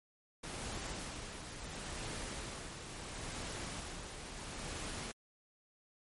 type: noise with tremolo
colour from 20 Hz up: pink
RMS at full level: -42 dBFS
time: 0.43-5.12 s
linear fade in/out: 10 ms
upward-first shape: sine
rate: 0.73 Hz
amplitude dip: 45%
effects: MP3 48 kbps